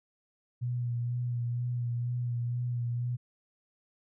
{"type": "tone with vibrato", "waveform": "sine", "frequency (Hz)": 121, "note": "B2", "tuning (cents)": -35, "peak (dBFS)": -29, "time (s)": [0.61, 3.17], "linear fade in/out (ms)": 20, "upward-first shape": "sine", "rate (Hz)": 2.1, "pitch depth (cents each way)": 25, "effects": []}